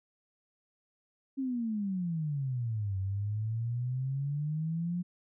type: exponential two-way sweep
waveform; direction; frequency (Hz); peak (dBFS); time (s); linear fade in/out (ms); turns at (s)
sine; down then up; 274.5 to 94.5 to 179.5; -30; 1.37-5.03; 20; 2.98
effects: none